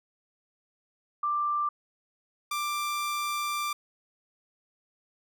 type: tone pair in turn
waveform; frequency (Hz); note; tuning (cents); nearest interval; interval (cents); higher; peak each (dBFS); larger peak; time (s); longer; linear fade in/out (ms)
sine / sawtooth; 1181 / 1181; D6 / D6; +9 / +9; unison; 0; neither; -25; neither; 1.23-1.69 / 2.51-3.73; second; 5
effects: none